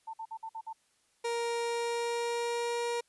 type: tone bursts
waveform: sine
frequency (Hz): 894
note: A5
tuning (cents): +27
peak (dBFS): -37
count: 6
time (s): 0.07-0.731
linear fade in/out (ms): 10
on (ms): 66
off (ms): 53
type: tone with pitch glide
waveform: 30% pulse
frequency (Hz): 468.9 to 473.8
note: A#4 to A#4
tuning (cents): +10 to +28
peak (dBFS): -28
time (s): 1.24-3.01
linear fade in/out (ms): 10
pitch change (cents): +18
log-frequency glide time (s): 1.61-2.8
effects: white hiss -71 dBFS RMS until 3.08 s + resampled to 24000 Hz